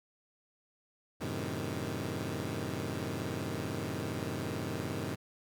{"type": "chord", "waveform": "15% pulse", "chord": "F# diminished seventh", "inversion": "none", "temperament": "equal", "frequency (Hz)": [92.5, 110, 130.81, 155.56], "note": ["F#2", "A2", "C3", "Eb3"], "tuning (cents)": [0, 0, 0, 0], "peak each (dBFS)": -34, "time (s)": [1.2, 5.16], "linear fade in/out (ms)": 20, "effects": []}